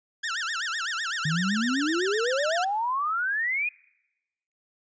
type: tone with vibrato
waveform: sawtooth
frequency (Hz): 1568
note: G6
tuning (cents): 0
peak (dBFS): -24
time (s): 0.23-2.65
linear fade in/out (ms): 10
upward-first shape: sine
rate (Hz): 7.9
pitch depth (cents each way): 300
type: exponential sweep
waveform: sine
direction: up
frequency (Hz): 149.5 to 2510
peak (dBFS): -24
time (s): 1.25-3.69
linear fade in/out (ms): 5
effects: noise-tail reverb RT60 1.0 s tail -26 dB re dry + resampled to 16000 Hz